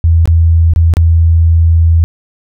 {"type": "tone with dropouts", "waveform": "sine", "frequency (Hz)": 82.6, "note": "E2", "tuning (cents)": 4, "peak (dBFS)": -4, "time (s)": [0.04, 2.04], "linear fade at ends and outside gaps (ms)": 0, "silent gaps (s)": [[0.256, 0.275], [0.736, 0.761], [0.938, 0.969]], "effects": []}